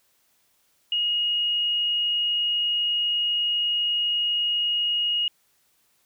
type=tone; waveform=sine; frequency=2876 Hz; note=F#7; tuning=50 cents flat; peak=-21 dBFS; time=0.92-5.28 s; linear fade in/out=2 ms; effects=white hiss -66 dBFS RMS until 6.05 s